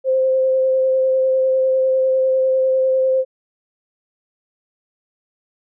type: tone with vibrato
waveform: sine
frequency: 523.3 Hz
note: C5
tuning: in tune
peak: -13 dBFS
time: 0.04-3.25 s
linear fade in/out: 50 ms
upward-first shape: sine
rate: 10 Hz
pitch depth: 12 cents each way
effects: none